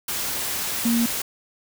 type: tone in noise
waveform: sine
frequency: 233.1 Hz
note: A#3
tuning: in tune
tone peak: -18 dBFS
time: 0.85-1.06 s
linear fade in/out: 5 ms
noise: white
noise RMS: -27 dBFS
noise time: 0.08-1.22 s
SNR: +6 dB
effects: none